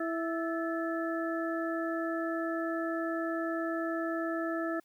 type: harmonic tone with a mistuned harmonic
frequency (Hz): 329.6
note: E4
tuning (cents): 0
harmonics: 1 / 2 / 4 / 5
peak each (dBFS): -33 / -36 / -39 / -40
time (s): 0-4.8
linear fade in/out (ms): 5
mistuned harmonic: 5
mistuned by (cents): +88
effects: white hiss -71 dBFS RMS until 4.84 s